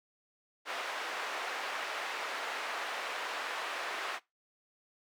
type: band-pass noise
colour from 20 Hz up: white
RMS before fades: -38 dBFS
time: 0.65-4.2 s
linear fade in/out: 50 ms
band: 510 to 2000 Hz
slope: 12 dB/octave
effects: noise-tail reverb RT60 0.2 s tail -21 dB re dry + high-pass 300 Hz 12 dB/octave